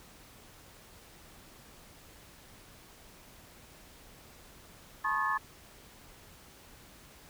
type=tone cluster; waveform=sine; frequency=865 / 996 / 1087 / 1234 / 1728 Hz; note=A5 / B5 / C#6 / D#6 / A6; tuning=-30 / +14 / -34 / -15 / -32 cents; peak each=-38 / -38 / -31 / -38 / -33 dBFS; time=5.04-5.38 s; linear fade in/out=10 ms; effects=pink hiss -55 dBFS RMS until 7.29 s